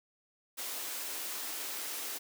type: high-pass noise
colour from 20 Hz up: white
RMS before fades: -39 dBFS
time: 0.57-2.19 s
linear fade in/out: 20 ms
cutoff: 250 Hz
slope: 48 dB/octave
effects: none